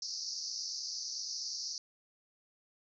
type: band-pass noise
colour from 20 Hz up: white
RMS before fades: -40 dBFS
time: 0.02-1.78 s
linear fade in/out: 2 ms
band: 4500 to 6000 Hz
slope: 96 dB/octave
effects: none